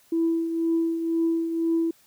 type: tone with tremolo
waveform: sine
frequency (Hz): 330.4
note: E4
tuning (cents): +4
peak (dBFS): -18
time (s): 0.12-1.91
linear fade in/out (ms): 5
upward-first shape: triangle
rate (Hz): 2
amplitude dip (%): 60
effects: tanh soft clip ceiling -15 dBFS + white hiss -59 dBFS RMS until 2.06 s